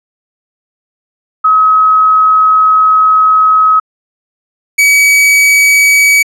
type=tone pair in turn; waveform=sine / 45% pulse; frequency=1276 / 2274 Hz; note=D#6 / C#7; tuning=+43 / +44 cents; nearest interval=minor seventh; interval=1001 cents; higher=second; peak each=-4 dBFS; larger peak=neither; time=1.44-3.8 / 4.78-6.23 s; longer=first; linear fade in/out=10 ms; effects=low-pass 12000 Hz 12 dB/octave